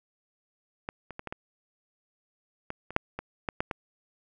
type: clicks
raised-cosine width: 0.5 ms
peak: -18 / -25 / -22 / -21 / -20 / -19 / -25 / -7 / -19 / -14 / -12 / -16 dBFS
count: 12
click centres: 0.889 / 1.107 / 1.194 / 1.273 / 1.325 / 2.704 / 2.906 / 2.964 / 3.19 / 3.488 / 3.605 / 3.712 s
effects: none